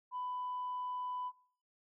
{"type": "tone", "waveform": "sine", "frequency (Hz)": 997, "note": "B5", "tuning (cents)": 16, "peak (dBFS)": -36, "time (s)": [0.11, 1.32], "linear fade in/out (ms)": 50, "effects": ["noise-tail reverb RT60 0.5 s tail -22 dB re dry", "tanh soft clip ceiling -33 dBFS"]}